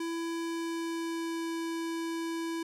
square tone with pitch glide, 333.1 to 331 Hz, E4 to E4, +18 to +7 cents, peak -33 dBFS, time 0-2.63 s, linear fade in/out 5 ms, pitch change -11 cents, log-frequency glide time 0.41-1.51 s, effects low-pass 11000 Hz 12 dB/octave

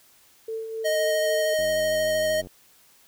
sine tone with tremolo, 446.1 Hz, A4, 24 cents sharp, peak -27 dBFS, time 0.48-1.54 s, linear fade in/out 5 ms, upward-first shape triangle, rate 3.8 Hz, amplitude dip 50%
square tone with vibrato, 623 Hz, D#5, 2 cents sharp, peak -22 dBFS, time 0.84-2.42 s, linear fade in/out 20 ms, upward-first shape square, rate 13 Hz, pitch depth 9 cents each way
click train, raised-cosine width 2 ms, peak -29 dBFS, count 82, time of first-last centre 1.59-2.47 s, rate 92 Hz
effects white hiss -57 dBFS RMS until 3.07 s

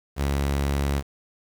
sawtooth tone, 70.1 Hz, C#2, 20 cents sharp, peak -18 dBFS, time 0.16-1.03 s, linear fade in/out 50 ms, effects 8-bit

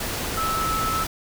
sine tone in noise, 1308 Hz, E6, 14 cents flat, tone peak -23 dBFS, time 0.37-1.04 s, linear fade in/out 5 ms, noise pink, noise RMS -28 dBFS, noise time 0-1.07 s, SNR +2 dB, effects none

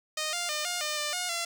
5% pulse tone with pitch steps, 618 / 700 / 604 / 709 / 604 / 596 / 718 / 682 Hz, D#5 / F5 / D5 / F5 / D5 / D5 / F5 / F5, -12 / +4 / +48 / +26 / +48 / +25 / +48 / -41 cents, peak -18 dBFS, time 0.17-1.45 s, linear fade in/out 5 ms, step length 160 ms, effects none

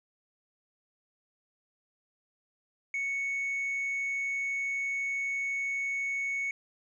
sine tone with tanh clipping, 2217 Hz, C#7, in tune, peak -30 dBFS, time 2.94-6.51 s, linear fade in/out 2 ms, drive 1 dB, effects none

